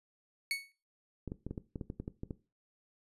30% pulse tone with exponential decay, 2217 Hz, C#7, in tune, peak -26 dBFS, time 0.51-0.72 s, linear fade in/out 1 ms, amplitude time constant 45 ms
clicks, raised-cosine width 3 ms, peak -26 dBFS, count 12, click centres 1.277 / 1.319 / 1.466 / 1.51 / 1.578 / 1.758 / 1.812 / 1.901 / 2 / 2.079 / 2.234 / 2.308 s
effects noise-tail reverb RT60 0.3 s tail -17 dB re dry + resampled to 32000 Hz

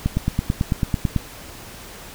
click train, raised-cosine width 5 ms, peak -6 dBFS, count 11, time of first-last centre 0.06-1.163 s, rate 9.07 Hz, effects pink hiss -39 dBFS RMS until 2.14 s

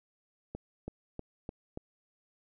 accelerating click train, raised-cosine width 2 ms, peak -25 dBFS, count 5, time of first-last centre 0.55-1.774 s, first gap 330 ms, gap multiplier 0.95, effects none

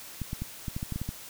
clicks, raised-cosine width 5 ms, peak -20 dBFS, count 10, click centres 0.217 / 0.331 / 0.42 / 0.682 / 0.765 / 0.829 / 0.923 / 0.96 / 1.016 / 1.09 s, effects white hiss -45 dBFS RMS until 1.29 s

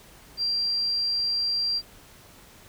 sine tone, 4735 Hz, D8, 13 cents sharp, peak -23 dBFS, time 0.37-1.82 s, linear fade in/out 50 ms, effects pink hiss -51 dBFS RMS until 2.68 s

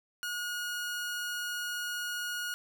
sawtooth tone, 1443 Hz, F#6, 44 cents flat, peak -30 dBFS, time 0.23-2.54 s, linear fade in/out 0 ms, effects none

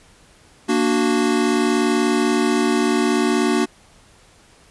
square chord, Bb augmented, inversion none, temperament equal, 233.1 / 293.7 / 370 Hz, Bb3 / D4 / F#4, 0 / 0 / 0 cents, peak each -21 dBFS, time 0.68-3.66 s, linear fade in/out 20 ms, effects pink hiss -51 dBFS RMS until 4.7 s + resampled to 24000 Hz

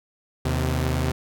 sawtooth tone pair together, 78.1 / 128.58 Hz, D#2 / C3, +7 / -30 cents, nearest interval major sixth, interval 863 cents, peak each -20 / -21 dBFS, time 0.45-1.12 s, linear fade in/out 5 ms, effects none

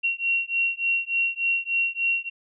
sine beating tone pair, 2739 / 2742.4 Hz, F7 / F7, -34 / -32 cents, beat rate 3.4 Hz, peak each -25 dBFS, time 0.03-2.3 s, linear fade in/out 20 ms, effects none

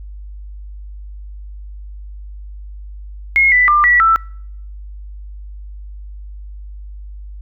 sine tone with pitch steps, 2159 / 1985 / 1193 / 1945 / 1328 Hz, C#7 / B6 / D6 / B6 / E6, -46 / +8 / +27 / -27 / +12 cents, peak -8 dBFS, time 3.36-4.16 s, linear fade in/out 0 ms, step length 160 ms, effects noise-tail reverb RT60 0.7 s tail -26 dB re dry + added 50 Hz sine -29 dBFS peak until 7.41 s

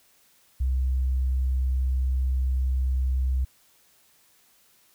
sine tone, 64.8 Hz, C2, 16 cents flat, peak -20 dBFS, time 0.6-3.45 s, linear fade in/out 10 ms, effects tanh soft clip ceiling -18 dBFS + white hiss -61 dBFS RMS until 4.94 s

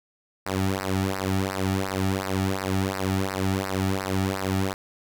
sawtooth tone with flanger, 95.7 Hz, G2, 41 cents flat, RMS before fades -26 dBFS, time 0.46-4.74 s, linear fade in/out 5 ms, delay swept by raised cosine 0.29 to 1.99 ms, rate 2.8 Hz, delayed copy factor -1, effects none

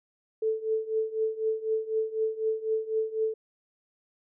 sine tone with tremolo, 440 Hz, A4, in tune, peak -22 dBFS, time 0.42-3.34 s, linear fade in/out 5 ms, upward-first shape triangle, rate 4 Hz, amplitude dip 90%, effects none

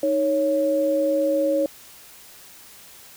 sine tone pair together, 311.1 / 554.3 Hz, D#4 / C#5, 0 / 0 cents, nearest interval minor seventh, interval 1000 cents, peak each -24 / -19 dBFS, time 0.03-1.66 s, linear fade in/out 2 ms, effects white hiss -46 dBFS RMS until 3.16 s

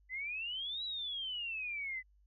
sine exponential two-way sweep, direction up then down, 1993 to 3951 to 1993 Hz, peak -37 dBFS, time 0.09-2.03 s, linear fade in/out 50 ms, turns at 0.84 s, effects added 50 Hz sine -64 dBFS peak until 2.26 s

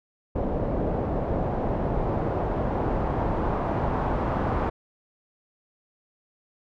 pink noise with low-pass filter sweep, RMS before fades -26 dBFS, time 0.35-4.7 s, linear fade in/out 10 ms, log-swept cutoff 580 to 1000 Hz, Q 1.5, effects none

